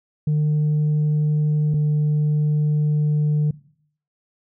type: tone pair in turn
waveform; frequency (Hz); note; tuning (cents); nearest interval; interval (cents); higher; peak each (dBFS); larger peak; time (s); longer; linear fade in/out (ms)
sine; 151 / 150.04; D3 / D3; +48 / +37; unison; 11; first; -14; neither; 0.27-1.74 / 1.74-3.51; second; 5
effects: noise-tail reverb RT60 0.6 s tail -20 dB re dry + tanh soft clip ceiling -15 dBFS